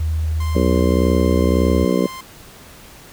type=tone with pitch glide; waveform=sine; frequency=79 to 77.55 Hz; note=D#2 to D#2; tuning=+27 to -5 cents; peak=-17 dBFS; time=0-1.85 s; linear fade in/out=5 ms; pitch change=-32 cents; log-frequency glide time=1.34-1.41 s
type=tone; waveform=sawtooth; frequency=1046.5 Hz; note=C6; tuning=in tune; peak=-27 dBFS; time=0.4-2.21 s; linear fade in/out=5 ms
type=harmonic tone; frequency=61.74 Hz; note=B1; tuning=in tune; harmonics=3 / 4 / 5 / 6 / 7 / 8 / 9; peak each=-20 / -21 / -22 / -23 / -23 / -24 / -25 dBFS; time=0.55-2.07 s; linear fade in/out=5 ms
effects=pink hiss -42 dBFS RMS until 3.12 s